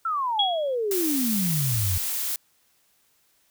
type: exponential sweep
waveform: sine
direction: down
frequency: 1373 to 83.9 Hz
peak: -23 dBFS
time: 0.05-1.98 s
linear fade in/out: 5 ms
type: tone with exponential decay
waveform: sine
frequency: 3322 Hz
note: G#7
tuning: in tune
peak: -17 dBFS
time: 0.39-0.75 s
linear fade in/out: 5 ms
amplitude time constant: 77 ms
type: noise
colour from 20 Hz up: blue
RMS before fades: -28 dBFS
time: 0.91-2.36 s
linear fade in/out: 2 ms
effects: white hiss -65 dBFS RMS until 3.5 s